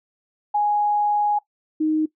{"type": "tone pair in turn", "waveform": "sine", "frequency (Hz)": [830.6, 311.1], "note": ["G#5", "D#4"], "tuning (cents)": [0, 0], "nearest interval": "octave + perfect fourth", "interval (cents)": 1700, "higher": "first", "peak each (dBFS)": -17, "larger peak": "neither", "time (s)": [[0.54, 1.39], [1.8, 2.06]], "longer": "first", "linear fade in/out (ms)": 10, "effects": ["noise-tail reverb RT60 0.1 s tail -18 dB re dry"]}